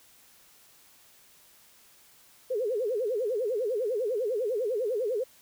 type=tone with vibrato; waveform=sine; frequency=460 Hz; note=A#4; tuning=23 cents flat; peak=-26 dBFS; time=2.5-5.24 s; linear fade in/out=10 ms; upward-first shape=sine; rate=10 Hz; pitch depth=230 cents each way; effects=white hiss -58 dBFS RMS until 5.41 s